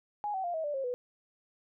sine tone with pitch steps, 830.6 / 761.7 / 698.4 / 640.5 / 587.3 / 538.6 / 493.9 Hz, G#5 / G5 / F5 / E5 / D5 / C#5 / B4, 0 / -50 / 0 / -50 / 0 / -50 / 0 cents, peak -31 dBFS, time 0.24-0.94 s, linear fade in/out 0 ms, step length 100 ms, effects none

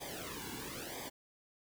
pink noise with flanger, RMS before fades -44 dBFS, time 0-1.1 s, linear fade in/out 20 ms, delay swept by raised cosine 0.71 to 1.63 ms, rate 1 Hz, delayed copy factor -0.9, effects none

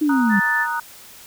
sine linear sweep, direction down, 311.1 to 190 Hz, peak -15 dBFS, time 0.01-0.4 s, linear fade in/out 10 ms
sine chord, D# minor, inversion second, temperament equal, 932.3 / 1244.5 / 1480 Hz, A#5 / D#6 / F#6, 0 / 0 / 0 cents, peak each -24 / -28 / -25 dBFS, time 0.09-0.8 s, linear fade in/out 5 ms
sine tone, 1760 Hz, A6, in tune, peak -18 dBFS, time 0.29-0.67 s, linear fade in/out 50 ms
effects white hiss -43 dBFS RMS until 1.26 s

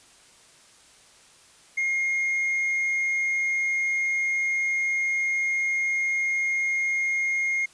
sine tone with tanh clipping, 2137 Hz, C7, 36 cents sharp, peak -23 dBFS, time 1.77-7.66 s, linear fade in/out 10 ms, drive 2 dB, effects white hiss -54 dBFS RMS until 7.73 s + resampled to 22050 Hz

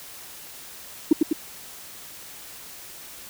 sine tone with echo, 311.3 Hz, D#4, 1 cent sharp, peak -9 dBFS, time 1.11-1.13 s, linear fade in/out 5 ms, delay 100 ms, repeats 2, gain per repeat -4 dB, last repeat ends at 1.33 s, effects tanh soft clip ceiling -6 dBFS + white hiss -42 dBFS RMS until 3.29 s

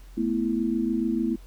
sine chord, A suspended second, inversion none, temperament equal, 220 / 246.9 / 329.6 Hz, A3 / B3 / E4, 0 / 0 / 0 cents, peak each -27 dBFS, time 0.17-1.36 s, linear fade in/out 10 ms, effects added 44 Hz sine -43 dBFS peak until 1.46 s + pink hiss -57 dBFS RMS until 1.46 s

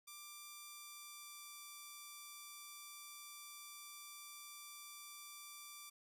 5% pulse tone with pitch glide, 1181 to 1172.8 Hz, D6 to D6, +9 to -3 cents, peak -40 dBFS, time 0.07-5.9 s, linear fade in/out 10 ms, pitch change -12 cents, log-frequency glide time 0.63-1.65 s, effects none

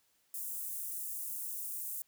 white high-pass noise, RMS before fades -40 dBFS, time 0.34-2.02 s, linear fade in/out 2 ms, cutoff 8500 Hz, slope 24 dB/octave, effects white hiss -73 dBFS RMS until 2.07 s

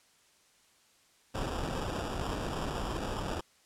pink noise with sample-and-hold, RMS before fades -35 dBFS, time 1.34-3.41 s, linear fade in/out 10 ms, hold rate 2100 Hz, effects white hiss -65 dBFS RMS until 3.65 s + low-pass 9000 Hz 12 dB/octave

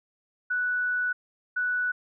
sine tone pair in turn, 1480 / 1480 Hz, F#6 / F#6, 0 / 0 cents, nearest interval unison, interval 0 cents, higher neither, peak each -24 dBFS, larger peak neither, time 0.5-1.13 / 1.56-1.92 s, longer first, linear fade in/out 10 ms, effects none

